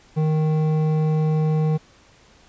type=tone with hard clipping; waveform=triangle; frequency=155.56 Hz; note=D#3; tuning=in tune; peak=-19 dBFS; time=0.16-1.78 s; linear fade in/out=20 ms; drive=14 dB; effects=pink hiss -53 dBFS RMS until 2.48 s + resampled to 16000 Hz